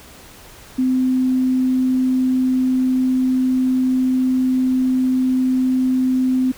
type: tone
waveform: sine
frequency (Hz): 257.2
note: C4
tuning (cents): -30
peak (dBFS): -14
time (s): 0.78-6.52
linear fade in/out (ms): 10
effects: pink hiss -42 dBFS RMS until 6.57 s